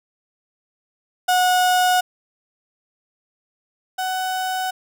35% pulse tone pair in turn, 730 / 747.1 Hz, F#5 / F#5, -24 / +17 cents, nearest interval unison, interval 41 cents, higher second, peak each -13 / -20 dBFS, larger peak first, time 1.28-2.01 / 3.98-4.71 s, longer neither, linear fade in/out 10 ms, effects none

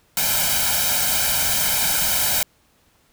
white noise with comb filter, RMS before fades -20 dBFS, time 0.17-2.43 s, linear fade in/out 2 ms, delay 1.3 ms, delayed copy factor +0.85, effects pink hiss -60 dBFS RMS until 3.12 s

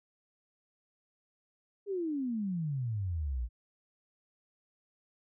sine exponential sweep, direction down, 415.3 to 55 Hz, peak -31 dBFS, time 1.86-3.49 s, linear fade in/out 50 ms, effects none

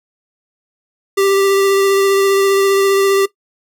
square tone with vibrato, 392.7 Hz, G4, 3 cents sharp, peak -11 dBFS, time 1.17-3.26 s, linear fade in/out 10 ms, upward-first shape sine, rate 15 Hz, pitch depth 13 cents each way, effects noise-tail reverb RT60 0.1 s tail -17 dB re dry

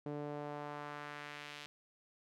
sawtooth tone with band-pass filter sweep, 146.83 Hz, D3, in tune, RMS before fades -45 dBFS, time 0.06-1.66 s, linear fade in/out 0 ms, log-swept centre 390 to 3300 Hz, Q 1.2, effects none

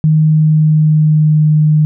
sine tone with pitch glide, 155.56 to 152.98 Hz, D#3 to D#3, 0 to -29 cents, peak -6 dBFS, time 0.04-1.85 s, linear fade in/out 0 ms, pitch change -29 cents, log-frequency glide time 0.22-1.53 s, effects none

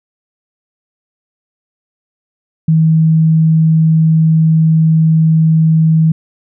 sine tone, 160 Hz, D#3, 49 cents sharp, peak -6 dBFS, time 2.68-6.12 s, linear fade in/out 5 ms, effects none

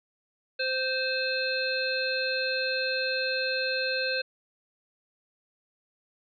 harmonic tone, 520 Hz, C5, 11 cents flat, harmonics 1 / 3 / 5 / 7 / 8, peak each -31 / -31 / -33 / -41 / -32 dBFS, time 0.59-4.22 s, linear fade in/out 10 ms, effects none

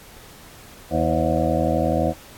harmonic tone with a mistuned harmonic, 80.3 Hz, E2, 45 cents flat, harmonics 1 / 2 / 3 / 4 / 6 / 7 / 8 / 9, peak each -26 / -26 / -26 / -26 / -26 / -26 / -26 / -26 dBFS, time 0.9-2.14 s, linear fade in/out 50 ms, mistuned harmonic 6, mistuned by +99 cents, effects pink hiss -45 dBFS RMS until 2.37 s + AAC 64 kbps

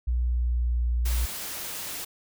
sine tone with pitch glide, 60.6 to 59.63 Hz, B1 to A#1, -32 to +40 cents, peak -22 dBFS, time 0.07-1.26 s, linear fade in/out 10 ms, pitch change -28 cents, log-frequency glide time 0.19-0.89 s
white noise, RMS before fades -35 dBFS, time 1.05-2.05 s, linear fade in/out 10 ms
effects none

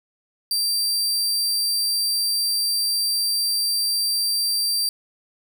sawtooth tone, 4699 Hz, D8, in tune, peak -17 dBFS, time 0.51-4.89 s, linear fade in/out 2 ms, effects none

